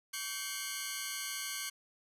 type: tone cluster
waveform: 10% pulse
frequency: 1133 / 1555 / 2153 / 2906 Hz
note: C#6 / G6 / C7 / F#7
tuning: +37 / -14 / +49 / -32 cents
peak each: -37 / -33 / -32 / -37 dBFS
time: 0.13-1.7 s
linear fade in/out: 10 ms
effects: resampled to 32000 Hz